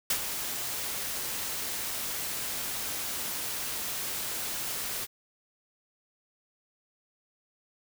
white noise with ADSR envelope, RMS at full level -26 dBFS, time 0.1-5.07 s, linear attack 4 ms, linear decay 76 ms, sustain -8 dB, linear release 36 ms, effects none

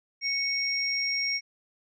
sine tone pair together, 2217 / 5580 Hz, C#7 / F8, 0 / -2 cents, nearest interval octave + major third, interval 1598 cents, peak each -29 / -28 dBFS, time 0.21-1.41 s, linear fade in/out 50 ms, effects none

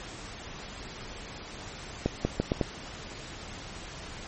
accelerating click train, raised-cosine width 2 ms, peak -11 dBFS, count 5, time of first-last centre 2.06-2.612 s, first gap 190 ms, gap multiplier 0.79, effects pink hiss -42 dBFS RMS until 4.27 s + MP3 32 kbps

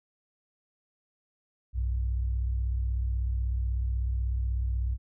sine tone pair together, 61.74 / 98 Hz, B1 / G2, 0 / 0 cents, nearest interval minor sixth, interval 800 cents, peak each -26 / -36 dBFS, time 1.73-4.98 s, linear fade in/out 50 ms, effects none

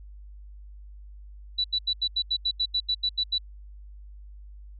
sine tone bursts, 3951 Hz, B7, in tune, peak -22 dBFS, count 13, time 1.58-3.383 s, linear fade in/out 10 ms, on 63 ms, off 82 ms, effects added 50 Hz sine -42 dBFS peak until 4.79 s

